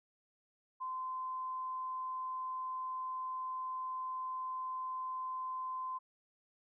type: tone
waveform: sine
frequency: 1032 Hz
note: C6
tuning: 24 cents flat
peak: -37 dBFS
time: 0.8-5.99 s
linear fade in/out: 20 ms
effects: none